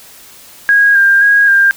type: tone with vibrato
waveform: sine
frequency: 1619 Hz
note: G#6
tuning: 45 cents flat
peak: -5 dBFS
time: 0.69-1.71 s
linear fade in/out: 0 ms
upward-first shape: square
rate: 1.9 Hz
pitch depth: 24 cents each way
effects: white hiss -38 dBFS RMS until 1.76 s